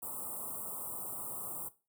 white band-stop noise, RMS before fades -41 dBFS, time 0.02-1.69 s, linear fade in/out 10 ms, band 1300 to 7900 Hz, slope 96 dB/octave, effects noise-tail reverb RT60 0.3 s tail -17 dB re dry + high-pass 100 Hz 12 dB/octave

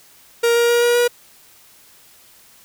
45% pulse tone with pitch steps, 468.9 / 472.2 / 475.4 / 478.8 / 482.1 Hz, A#4 / A#4 / A#4 / A#4 / B4, +10 / +22 / +34 / +46 / -42 cents, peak -13 dBFS, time 0.43-1.08 s, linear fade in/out 10 ms, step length 130 ms, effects white hiss -49 dBFS RMS until 2.64 s

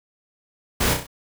pink noise with echo, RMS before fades -21 dBFS, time 0.8-0.94 s, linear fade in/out 10 ms, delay 32 ms, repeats 4, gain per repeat -5 dB, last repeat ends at 1.068 s, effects none

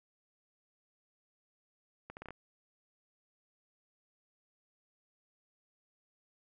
accelerating click train, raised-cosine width 0.5 ms, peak -30 dBFS, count 6, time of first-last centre 2.1-2.306 s, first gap 69 ms, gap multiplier 0.74, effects none

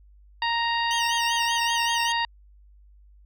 harmonic tone, 932.3 Hz, A#5, in tune, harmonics 1 / 2 / 3 / 4 / 5, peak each -25 / -28 / -31 / -33 / -35 dBFS, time 0.42-2.25 s, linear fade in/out 2 ms
25% pulse tone with vibrato, 2960 Hz, F#7, in tune, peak -25 dBFS, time 0.91-2.12 s, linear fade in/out 0 ms, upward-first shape sine, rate 5.2 Hz, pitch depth 150 cents each way
effects added 50 Hz sine -50 dBFS peak until 3.25 s

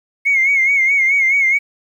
sine tone with vibrato, 2172 Hz, C#7, 36 cents flat, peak -10 dBFS, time 0.25-1.59 s, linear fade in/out 20 ms, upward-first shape sine, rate 4.7 Hz, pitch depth 70 cents each way, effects tanh soft clip ceiling -6 dBFS + 8-bit

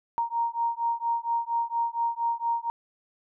sine beating tone pair, 930 / 934.3 Hz, A#5 / A#5, -4 / +4 cents, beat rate 4.3 Hz, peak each -28 dBFS, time 0.18-2.7 s, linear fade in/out 0 ms, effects none

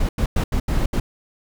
brown noise bursts at uneven times, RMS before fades -19 dBFS, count 6, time 0-0.09 / 0.18-0.26 / 0.36-0.44 / 0.52-0.6 / 0.68-0.86 / 0.93-1 s, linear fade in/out 5 ms, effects none

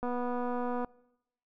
click train, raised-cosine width 1 ms, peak -22 dBFS, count 201, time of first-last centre 0.03-0.846 s, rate 245 Hz, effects noise-tail reverb RT60 0.9 s tail -24 dB re dry

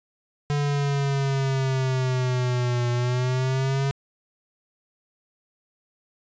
square exponential two-way sweep, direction down then up, 145.7 to 120.7 to 138.7 Hz, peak -22 dBFS, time 0.5-3.91 s, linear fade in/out 0 ms, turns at 2.9 s, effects resampled to 16000 Hz

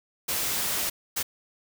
white noise bursts at uneven times, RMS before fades -28 dBFS, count 2, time 0.28-0.9 / 1.16-1.23 s, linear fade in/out 10 ms, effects none

